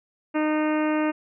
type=harmonic tone; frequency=306.8 Hz; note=D#4; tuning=24 cents flat; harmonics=1 / 2 / 3 / 4 / 5 / 6 / 7 / 8 / 9; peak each=-22 / -28 / -32 / -34 / -36 / -38 / -39 / -40 / -41 dBFS; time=0.34-1.12 s; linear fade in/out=20 ms; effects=none